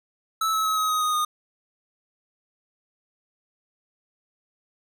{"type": "tone with pitch steps", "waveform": "square", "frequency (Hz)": [1309, 1295.5, 1282.1, 1268.8, 1255.7, 1242.7, 1229.8], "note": ["E6", "E6", "E6", "D#6", "D#6", "D#6", "D#6"], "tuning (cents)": [-13, -30, -48, 33, 15, -3, -21], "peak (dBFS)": -22, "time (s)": [0.41, 1.25], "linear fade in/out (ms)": 5, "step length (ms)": 120, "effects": []}